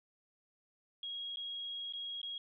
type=tone with dropouts; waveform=sine; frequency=3292 Hz; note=G#7; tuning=16 cents flat; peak=-39 dBFS; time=1.03-2.38 s; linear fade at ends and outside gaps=2 ms; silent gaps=1.36-1.37 / 1.925-1.935 / 2.216-2.23 s; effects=none